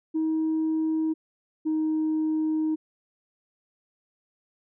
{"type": "tone pair in turn", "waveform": "sine", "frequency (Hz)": [317.1, 312.9], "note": ["D#4", "D#4"], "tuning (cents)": [33, 10], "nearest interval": "unison", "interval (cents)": 23, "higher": "first", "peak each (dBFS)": -21, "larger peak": "neither", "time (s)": [[0.14, 1.14], [1.65, 2.76]], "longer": "second", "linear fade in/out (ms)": 20, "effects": ["tanh soft clip ceiling -20 dBFS"]}